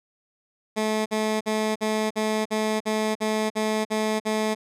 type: tone bursts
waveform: 15% pulse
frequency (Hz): 216.4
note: A3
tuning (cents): -29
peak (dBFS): -16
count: 11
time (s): 0.76-4.55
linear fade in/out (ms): 20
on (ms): 300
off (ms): 49
effects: low-pass 11000 Hz 12 dB/octave